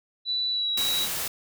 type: tone with pitch glide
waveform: sine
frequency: 3964 to 3882 Hz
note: B7 to B7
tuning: +6 to -31 cents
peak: -24 dBFS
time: 0.25-1.08 s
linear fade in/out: 50 ms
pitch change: -37 cents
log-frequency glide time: 0.5-0.7 s
type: noise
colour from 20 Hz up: white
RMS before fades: -30 dBFS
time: 0.77-1.28 s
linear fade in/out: 5 ms
effects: none